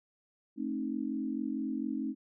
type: chord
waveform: sine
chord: A diminished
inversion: none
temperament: equal with one note detuned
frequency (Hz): 220 / 266.7 / 311.1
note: A3 / C4 / Eb4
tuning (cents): 0 / +33 / 0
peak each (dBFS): -37 / -35 / -37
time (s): 0.56-2.15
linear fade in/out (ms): 50
effects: none